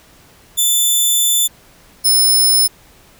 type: tone pair in turn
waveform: 10% pulse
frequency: 3520 / 5232 Hz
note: A7 / E8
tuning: 0 / -14 cents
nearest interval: perfect fifth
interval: 686 cents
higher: second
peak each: -4 dBFS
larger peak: neither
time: 0.57-1.48 / 2.04-2.68 s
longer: first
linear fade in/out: 20 ms
effects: pink hiss -47 dBFS RMS until 3.19 s